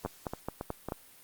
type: two click trains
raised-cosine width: 1 ms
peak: -21 / -19 dBFS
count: 4 / 5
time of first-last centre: 0.06-0.886 / 0.05-0.921 s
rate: 3.63 / 4.59 Hz
effects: white hiss -56 dBFS RMS until 1.23 s + Opus 48 kbps